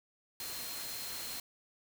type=tone in noise; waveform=sine; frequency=4186 Hz; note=C8; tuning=in tune; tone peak=-46 dBFS; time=0.4-1.4 s; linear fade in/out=2 ms; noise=white; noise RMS=-42 dBFS; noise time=0.4-1.4 s; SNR=-7 dB; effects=none